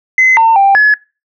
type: tone with pitch steps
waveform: sine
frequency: 2046 / 904 / 789 / 1701 Hz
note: C7 / A5 / G5 / G#6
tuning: -39 / +47 / +11 / +41 cents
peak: -3 dBFS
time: 0.18-0.94 s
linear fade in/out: 2 ms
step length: 190 ms
effects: noise-tail reverb RT60 0.3 s tail -24 dB re dry + tanh soft clip ceiling -1 dBFS